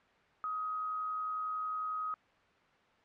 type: tone with amplitude modulation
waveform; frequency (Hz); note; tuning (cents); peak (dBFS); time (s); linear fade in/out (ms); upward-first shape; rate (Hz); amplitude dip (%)
sine; 1260; D#6; +21; -32; 0.44-2.14; 0; sine; 111; 30
effects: white hiss -65 dBFS RMS until 3.04 s + low-pass 2000 Hz 12 dB/octave